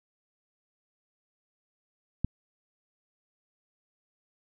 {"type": "click", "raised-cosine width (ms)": 5, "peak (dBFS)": -14, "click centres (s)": 2.246, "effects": []}